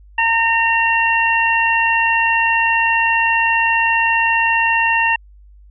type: harmonic tone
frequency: 915 Hz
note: A#5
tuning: 32 cents flat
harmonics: 1 / 2 / 3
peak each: -17 / -17 / -17 dBFS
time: 0.18-5.16 s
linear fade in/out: 5 ms
effects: added 50 Hz sine -41 dBFS peak until 5.7 s